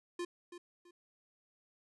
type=tone with echo; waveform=square; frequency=350 Hz; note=F4; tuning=4 cents sharp; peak=-37 dBFS; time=0.19-0.25 s; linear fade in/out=5 ms; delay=330 ms; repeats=2; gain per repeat=-11 dB; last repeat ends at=0.91 s; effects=resampled to 24000 Hz + 13-bit